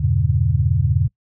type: chord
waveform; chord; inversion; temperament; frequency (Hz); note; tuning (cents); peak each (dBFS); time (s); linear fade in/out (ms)
sine; E diminished seventh; none; just; 82.41 / 98.89 / 118.67 / 142.4; E2 / G2 / Bb2 / Db3; 0 / +16 / +31 / +47; -20; 0-1.08; 10
effects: noise-tail reverb RT60 0.1 s tail -23 dB re dry